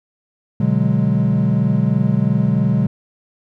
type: chord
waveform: triangle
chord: G# half-diminished seventh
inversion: first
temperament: equal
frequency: 123.47 / 146.83 / 185 / 207.7 Hz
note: B2 / D3 / F#3 / G#3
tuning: 0 / 0 / 0 / 0 cents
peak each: -17 dBFS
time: 0.6-2.87 s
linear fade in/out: 5 ms
effects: none